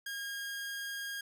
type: tone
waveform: sawtooth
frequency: 1625 Hz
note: G#6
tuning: 38 cents flat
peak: -34 dBFS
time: 0.06-1.21 s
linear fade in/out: 5 ms
effects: none